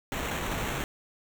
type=noise with sample-and-hold; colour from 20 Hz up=pink; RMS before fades=-32 dBFS; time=0.12-0.84 s; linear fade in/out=0 ms; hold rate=4900 Hz; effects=none